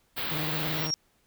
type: band-stop noise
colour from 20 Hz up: white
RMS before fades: -32 dBFS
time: 0.16-0.88 s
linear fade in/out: 20 ms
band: 4400 to 16000 Hz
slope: 48 dB/octave
type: tone with vibrato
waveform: sawtooth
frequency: 154.5 Hz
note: D#3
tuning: 12 cents flat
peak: -28 dBFS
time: 0.31-0.91 s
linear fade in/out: 5 ms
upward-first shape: sine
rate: 18 Hz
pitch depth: 65 cents each way
type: tone with exponential growth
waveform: sine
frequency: 5588 Hz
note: F8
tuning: in tune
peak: -23 dBFS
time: 0.69-0.94 s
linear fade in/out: 0 ms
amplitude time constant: 54 ms
effects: pink hiss -68 dBFS RMS until 1.26 s